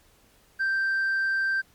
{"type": "tone with tanh clipping", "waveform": "sine", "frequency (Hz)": 1568, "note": "G6", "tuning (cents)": 0, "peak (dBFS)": -23, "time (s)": [0.59, 1.62], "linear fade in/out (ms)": 20, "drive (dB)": 1, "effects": ["pink hiss -60 dBFS RMS until 1.74 s", "MP3 96 kbps"]}